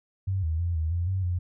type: tone with pitch steps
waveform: sine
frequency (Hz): 95.7 / 79.7 / 86.1 / 79.4 / 86.5 / 94.7 / 88.7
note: G2 / D#2 / F2 / D#2 / F2 / F#2 / F2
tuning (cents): -41 / +42 / -24 / +36 / -16 / +41 / +27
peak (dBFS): -24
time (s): 0.27-1.39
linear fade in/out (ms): 10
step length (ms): 160
effects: none